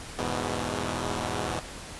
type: chord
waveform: 5% pulse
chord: E major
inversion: none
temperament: equal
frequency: 82.41 / 103.83 / 123.47 Hz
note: E2 / G#2 / B2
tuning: 0 / 0 / 0 cents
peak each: -22 dBFS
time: 0.18-1.6 s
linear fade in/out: 10 ms
effects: pink hiss -41 dBFS RMS until 1.99 s + resampled to 24000 Hz